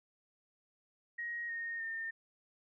sine tone with pitch steps, 1885 / 1849.4 / 1814.5 Hz, A#6 / A#6 / A#6, +19 / -14 / -47 cents, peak -37 dBFS, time 1.18-2.11 s, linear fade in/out 10 ms, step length 310 ms, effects none

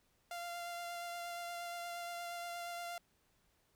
sawtooth tone with vibrato, 693 Hz, F5, 14 cents flat, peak -38 dBFS, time 0.31-2.98 s, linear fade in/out 2 ms, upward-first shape sine, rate 8.5 Hz, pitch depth 12 cents each way, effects pink hiss -75 dBFS RMS until 3.75 s

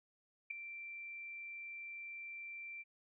sine tone with ADSR envelope, 2351 Hz, D7, 1 cent sharp, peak -34 dBFS, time 0.5-2.84 s, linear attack 10 ms, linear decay 3 ms, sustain -11 dB, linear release 32 ms, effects none

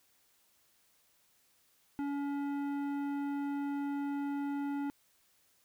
triangle tone with tanh clipping, 283.3 Hz, C#4, 38 cents sharp, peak -35 dBFS, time 1.99-4.9 s, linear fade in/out 0 ms, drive 17 dB, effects white hiss -70 dBFS RMS until 5.64 s

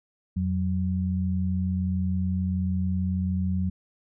sine tone pair together, 87.31 / 185.91 Hz, F2 / F#3, 0 / +9 cents, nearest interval octave + minor second, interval 1309 cents, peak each -26 dBFS, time 0.36-3.7 s, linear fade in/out 10 ms, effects none

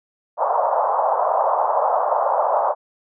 pink band-pass noise, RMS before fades -19 dBFS, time 0.37-2.75 s, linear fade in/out 50 ms, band 570 to 1100 Hz, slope 48 dB/octave, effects none

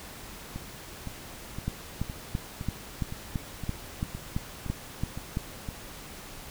two click trains, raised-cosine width 5 ms, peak -23 / -16 dBFS, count 11 / 12, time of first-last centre 0.56-5.688 / 1.68-5.371 s, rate 1.95 / 2.98 Hz, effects pink hiss -44 dBFS RMS until 6.5 s

